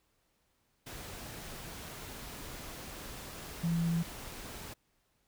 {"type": "tone in noise", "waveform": "sine", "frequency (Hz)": 167.8, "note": "E3", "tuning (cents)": 31, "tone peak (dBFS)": -28, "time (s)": [3.63, 4.03], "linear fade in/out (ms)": 10, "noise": "pink", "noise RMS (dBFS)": -45, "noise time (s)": [0.86, 4.74], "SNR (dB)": 14, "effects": ["pink hiss -75 dBFS RMS until 5.27 s"]}